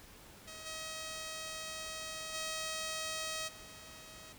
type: tone with level steps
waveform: 5% pulse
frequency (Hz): 635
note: D#5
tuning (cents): +35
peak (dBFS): -36 / -30 / -26 / -41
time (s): 0.47-4.33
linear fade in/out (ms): 10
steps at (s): 0.65 / 2.33 / 3.47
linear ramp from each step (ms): 20
effects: pink hiss -56 dBFS RMS until 4.38 s